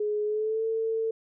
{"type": "tone with pitch glide", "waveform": "sine", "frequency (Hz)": [420, 447.6], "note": ["G#4", "A4"], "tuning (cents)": [19, 30], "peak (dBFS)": -25, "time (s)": [0, 1.11], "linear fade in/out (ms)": 5, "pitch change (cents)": 111, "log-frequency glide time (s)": [0.25, 0.64], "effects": []}